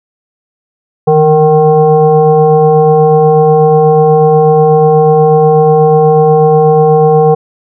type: tone with frequency modulation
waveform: sine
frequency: 463.1 Hz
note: A#4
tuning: 11 cents flat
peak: -3 dBFS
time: 1.07-7.35 s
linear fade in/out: 10 ms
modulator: 306 Hz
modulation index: 1
effects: none